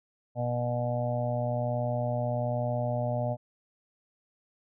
harmonic tone, 121.2 Hz, B2, 32 cents flat, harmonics 1 / 2 / 4 / 5 / 6 / 7, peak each -30 / -37 / -42 / -31 / -37 / -42 dBFS, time 0.35-3.37 s, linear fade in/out 50 ms, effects none

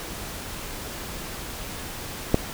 click, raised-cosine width 2 ms, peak -3 dBFS, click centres 2.344 s, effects pink hiss -35 dBFS RMS until 2.53 s

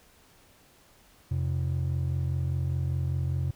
triangle ring-modulated tone, 109.4 Hz, A2, 9 cents flat, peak -20 dBFS, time 1.31-3.51 s, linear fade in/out 0 ms, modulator 22.5 Hz, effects tanh soft clip ceiling -18 dBFS + pink hiss -59 dBFS RMS until 3.55 s

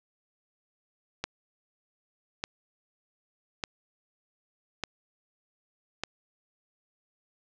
click train, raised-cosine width 0.2 ms, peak -13 dBFS, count 5, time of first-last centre 1.24-6.036 s, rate 0.834 Hz, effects low-pass 7000 Hz 12 dB/octave

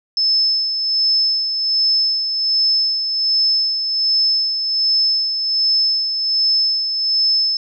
sine tone with tremolo, 5240 Hz, E8, 11 cents flat, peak -12 dBFS, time 0.17-7.57 s, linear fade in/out 2 ms, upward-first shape sine, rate 1.3 Hz, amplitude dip 50%, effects none

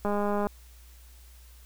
click train, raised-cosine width 1 ms, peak -16 dBFS, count 87, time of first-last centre 0.05-0.47 s, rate 205 Hz, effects added 60 Hz sine -49 dBFS peak until 1.65 s + white hiss -58 dBFS RMS until 1.65 s

